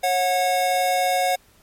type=tone pair together; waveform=square; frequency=546.9 / 730 Hz; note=C#5 / F#5; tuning=-23 / -24 cents; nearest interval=perfect fourth; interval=499 cents; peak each=-25 / -20 dBFS; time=0.03-1.36 s; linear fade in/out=10 ms; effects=pink hiss -56 dBFS RMS until 1.62 s + MP3 64 kbps